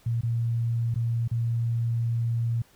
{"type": "tone with dropouts", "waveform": "sine", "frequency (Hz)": 116.54, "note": "A#2", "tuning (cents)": 0, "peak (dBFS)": -23, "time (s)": [0.06, 2.62], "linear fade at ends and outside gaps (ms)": 5, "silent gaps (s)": [[0.211, 0.232], [0.943, 0.958], [1.278, 1.313]], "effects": ["pink hiss -59 dBFS RMS until 2.75 s"]}